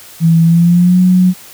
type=tone with pitch glide; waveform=sine; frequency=164.81 to 182.87 Hz; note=E3 to F#3; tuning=0 to -20 cents; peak=-5 dBFS; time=0.2-1.34 s; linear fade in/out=50 ms; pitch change=+180 cents; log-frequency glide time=0.43-1 s; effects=white hiss -36 dBFS RMS until 1.53 s